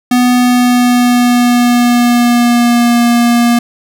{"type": "tone with pitch glide", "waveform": "square", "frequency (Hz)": [247.3, 237.6], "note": ["B3", "A#3"], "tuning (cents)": [3, 33], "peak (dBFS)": -7, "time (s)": [0.11, 3.59], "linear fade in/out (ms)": 5, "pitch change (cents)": -70, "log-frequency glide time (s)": [0.36, 3.02], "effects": []}